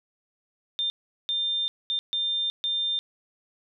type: tone bursts at uneven times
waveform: sine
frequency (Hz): 3600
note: A7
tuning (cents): +39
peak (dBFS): -24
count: 5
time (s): 0.79-0.9 / 1.29-1.68 / 1.9-1.99 / 2.13-2.5 / 2.64-2.99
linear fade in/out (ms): 0
effects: none